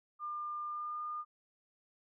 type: tone with pitch glide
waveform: sine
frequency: 1200 to 1213.9 Hz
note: D6 to D#6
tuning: +37 to -43 cents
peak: -37 dBFS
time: 0.19-1.25 s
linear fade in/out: 50 ms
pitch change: +20 cents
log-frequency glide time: 0.68-1.01 s
effects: none